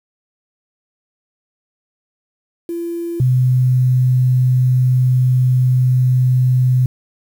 sine tone pair in turn, 340 / 127.09 Hz, F4 / C3, -46 / -50 cents, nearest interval octave + perfect fourth, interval 1704 cents, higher first, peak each -20 / -10 dBFS, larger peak second, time 2.69-3.2 / 3.2-6.86 s, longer second, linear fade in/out 2 ms, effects 7-bit

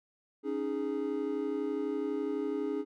triangle chord, C# suspended second, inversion none, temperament equal with one note detuned, 277.2 / 309.2 / 415.3 Hz, C#4 / D#4 / G#4, 0 / -11 / 0 cents, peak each -34 / -34 / -32 dBFS, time 0.43-2.85 s, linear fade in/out 50 ms, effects none

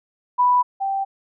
sine tone pair in turn, 987.8 / 781.8 Hz, B5 / G5, 0 / -5 cents, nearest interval major third, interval 405 cents, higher first, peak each -13 / -20 dBFS, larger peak first, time 0.38-0.63 / 0.8-1.05 s, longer neither, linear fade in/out 20 ms, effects none

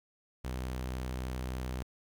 sawtooth tone, 63.4 Hz, B1, 46 cents sharp, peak -31 dBFS, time 0.44-1.83 s, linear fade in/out 10 ms, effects 11-bit

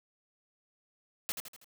white noise with echo, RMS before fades -34 dBFS, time 1.29-1.32 s, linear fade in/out 0 ms, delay 81 ms, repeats 4, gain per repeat -6 dB, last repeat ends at 1.644 s, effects none

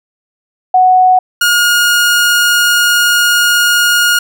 sine / sawtooth tone pair in turn, 740 / 1430.4 Hz, F#5 / F6, 0 / +41 cents, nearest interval major seventh, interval 1141 cents, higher second, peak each -4 dBFS, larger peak neither, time 0.74-1.19 / 1.41-4.19 s, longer second, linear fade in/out 5 ms, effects none

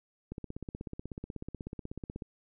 click train, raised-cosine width 3 ms, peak -26 dBFS, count 32, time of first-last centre 0.32-2.222 s, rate 16.3 Hz, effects none

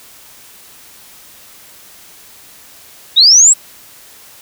sine linear sweep, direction up, 3597 to 7902 Hz, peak -3 dBFS, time 3.16-3.54 s, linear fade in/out 20 ms, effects white hiss -40 dBFS RMS until 4.41 s

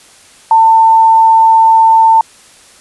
sine tone, 896 Hz, A5, 31 cents sharp, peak -3 dBFS, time 0.51-2.21 s, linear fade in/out 2 ms, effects white hiss -41 dBFS RMS until 2.8 s + resampled to 24000 Hz

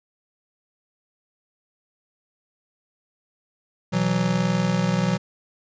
square chord, B suspended fourth, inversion none, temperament just, 123.47 / 164.63 / 185.21 Hz, B2 / E3 / F#3, 0 / -2 / +2 cents, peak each -28 / -25 / -23 dBFS, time 3.92-5.18 s, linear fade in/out 20 ms, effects resampled to 16000 Hz

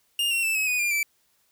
45% pulse tone with pitch steps, 2822 / 2732 / 2645 / 2561 / 2480 / 2401 / 2324 Hz, F7 / F7 / E7 / D#7 / D#7 / D7 / D7, +17 / -39 / +5 / +49 / -6 / +38 / -19 cents, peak -22 dBFS, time 0.19-1.03 s, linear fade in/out 2 ms, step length 120 ms, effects white hiss -67 dBFS RMS until 1.51 s

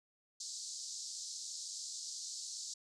white band-pass noise, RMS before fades -45 dBFS, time 0.4-2.74 s, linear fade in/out 5 ms, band 4200 to 7700 Hz, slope 48 dB/octave, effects none

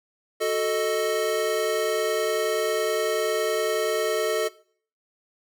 square chord, D# diminished, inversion first, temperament equal, 370 / 440 / 622.3 Hz, F#4 / A4 / D#5, 0 / 0 / 0 cents, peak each -31 / -25 / -28 dBFS, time 0.4-4.49 s, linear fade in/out 20 ms, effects noise-tail reverb RT60 0.5 s tail -20 dB re dry

